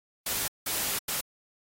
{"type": "noise bursts at uneven times", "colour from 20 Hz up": "white", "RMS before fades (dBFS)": -30, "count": 3, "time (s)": [[0.26, 0.48], [0.66, 0.99], [1.08, 1.21]], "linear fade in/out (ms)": 5, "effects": ["AAC 48 kbps"]}